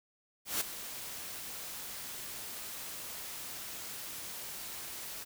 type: noise with ADSR envelope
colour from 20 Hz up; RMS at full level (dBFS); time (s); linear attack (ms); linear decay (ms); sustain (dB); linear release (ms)
white; -31; 0.45-5.25; 160; 8; -12; 26
effects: none